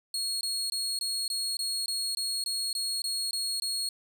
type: tone bursts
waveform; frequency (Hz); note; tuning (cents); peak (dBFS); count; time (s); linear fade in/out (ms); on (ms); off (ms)
30% pulse; 4305; C8; +49; -26; 13; 0.14-3.89; 2; 270; 20
effects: none